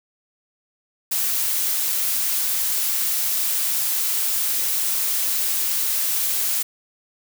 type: noise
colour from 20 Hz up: blue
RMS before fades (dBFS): -22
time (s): 1.11-6.63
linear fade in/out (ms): 10
effects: none